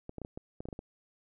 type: clicks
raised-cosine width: 2 ms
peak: -27 dBFS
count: 10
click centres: 0.094 / 0.183 / 0.217 / 0.249 / 0.375 / 0.605 / 0.655 / 0.687 / 0.728 / 0.791 s
effects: none